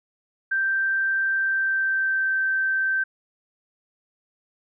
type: tone with pitch glide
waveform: sine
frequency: 1568 to 1554.5 Hz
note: G6 to G6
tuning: 0 to -15 cents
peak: -20 dBFS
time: 0.51-3.04 s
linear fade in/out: 10 ms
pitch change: -15 cents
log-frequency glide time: 1.37-2.32 s
effects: none